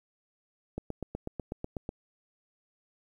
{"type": "click train", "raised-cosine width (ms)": 2, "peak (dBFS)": -21, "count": 10, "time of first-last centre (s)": [0.78, 1.891], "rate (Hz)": 8.1, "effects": ["10-bit"]}